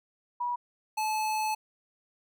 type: tone pair in turn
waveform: sine / square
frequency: 970 / 864.2 Hz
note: B5 / A5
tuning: -31 / -31 cents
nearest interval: major second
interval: 200 cents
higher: first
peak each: -28 dBFS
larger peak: neither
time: 0.4-0.56 / 0.97-1.55 s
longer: second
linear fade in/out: 10 ms
effects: none